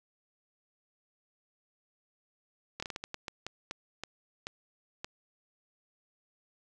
slowing click train, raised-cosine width 0.2 ms, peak -20 dBFS, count 13, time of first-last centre 2.8-5.045 s, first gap 25 ms, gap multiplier 1.33, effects none

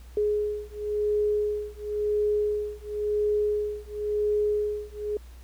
sine beating tone pair, 418.3 / 419.25 Hz, G#4 / G#4, +12 / +16 cents, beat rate 0.95 Hz, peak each -27 dBFS, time 0.17-5.17 s, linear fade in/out 2 ms, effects added 60 Hz sine -43 dBFS peak until 5.43 s + pink hiss -57 dBFS RMS until 5.43 s

